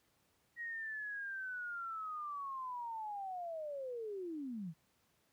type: linear sweep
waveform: sine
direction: down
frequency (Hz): 1901 to 149.2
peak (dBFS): -40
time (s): 0.56-4.74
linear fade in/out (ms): 50
effects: pink hiss -75 dBFS RMS until 5.32 s + high-pass 80 Hz 12 dB/octave

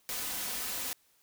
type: noise with comb filter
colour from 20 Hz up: white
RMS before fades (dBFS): -36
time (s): 0.09-0.93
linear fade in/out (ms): 0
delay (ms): 4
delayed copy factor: +0.5
effects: white hiss -68 dBFS RMS until 1.22 s

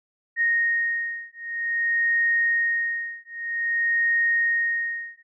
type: beating tone pair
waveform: sine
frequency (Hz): 1861 / 1861.52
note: A#6 / A#6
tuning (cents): -3 / -3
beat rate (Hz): 0.52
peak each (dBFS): -24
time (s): 0.36-5.23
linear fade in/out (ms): 50
effects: none

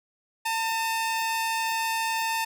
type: tone pair together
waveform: sawtooth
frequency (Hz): 902 / 2551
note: A5 / D#7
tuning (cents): +43 / +43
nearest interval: octave + tritone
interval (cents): 1800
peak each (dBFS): -22 / -31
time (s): 0.45-2.45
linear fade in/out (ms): 10
effects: none

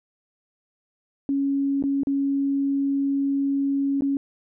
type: tone with dropouts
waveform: sine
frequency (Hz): 277.2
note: C#4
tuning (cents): 0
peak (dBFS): -20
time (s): 1.29-4.17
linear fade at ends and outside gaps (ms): 1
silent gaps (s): 1.825-1.838 / 2.034-2.071 / 4.009-4.021
effects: none

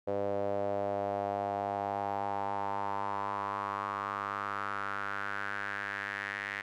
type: tone with band-pass filter sweep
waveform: sawtooth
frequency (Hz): 100.4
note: G2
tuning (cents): +42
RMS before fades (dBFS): -35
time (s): 0.07-6.62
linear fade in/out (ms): 10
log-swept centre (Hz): 540 to 1900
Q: 4.6
effects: none

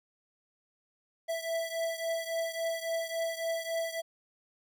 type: beating tone pair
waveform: square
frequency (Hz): 659.3 / 662.9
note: E5 / E5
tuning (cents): 0 / +10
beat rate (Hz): 3.6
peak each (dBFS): -34 / -37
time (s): 1.28-4.02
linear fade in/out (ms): 20
effects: none

